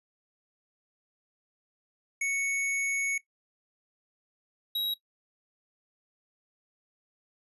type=tone pair in turn; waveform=square; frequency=2217 / 3843 Hz; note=C#7 / B7; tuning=0 / -48 cents; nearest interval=minor seventh; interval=952 cents; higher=second; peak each=-28 dBFS; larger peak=neither; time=2.21-3.18 / 4.75-4.94 s; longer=first; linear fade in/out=5 ms; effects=noise-tail reverb RT60 0.1 s tail -17 dB re dry + resampled to 32000 Hz